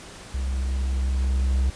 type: tone with level ramp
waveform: triangle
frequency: 65.41 Hz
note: C2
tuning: in tune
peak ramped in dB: -22 to -16 dBFS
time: 0.34-1.7 s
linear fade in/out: 5 ms
effects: pink hiss -42 dBFS RMS until 1.75 s + resampled to 22050 Hz